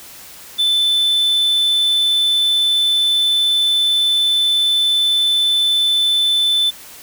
triangle tone, 3520 Hz, A7, in tune, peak -11 dBFS, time 0.58-6.71 s, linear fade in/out 20 ms, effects white hiss -38 dBFS RMS until 7.02 s

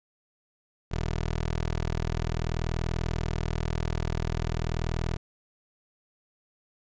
15% pulse tone, 40.45 Hz, E1, 32 cents flat, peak -21 dBFS, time 0.91-5.17 s, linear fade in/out 10 ms, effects resampled to 16000 Hz

